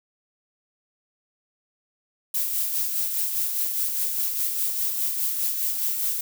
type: noise with tremolo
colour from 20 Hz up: violet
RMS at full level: -24 dBFS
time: 2.34-6.21 s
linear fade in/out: 5 ms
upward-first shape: sine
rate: 4.9 Hz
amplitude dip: 40%
effects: none